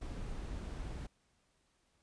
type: noise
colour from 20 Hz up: brown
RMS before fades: -42 dBFS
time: 0.01-1.07 s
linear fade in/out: 10 ms
effects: pink hiss -75 dBFS RMS until 2.02 s + resampled to 22050 Hz